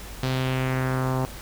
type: tone with low-pass filter sweep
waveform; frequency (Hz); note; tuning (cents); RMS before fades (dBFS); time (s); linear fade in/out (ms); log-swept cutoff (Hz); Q
sawtooth; 130; C3; -11; -25; 0.23-1.25; 0; 4600 to 920; 2
effects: added 50 Hz sine -40 dBFS peak until 1.41 s + pink hiss -41 dBFS RMS until 1.41 s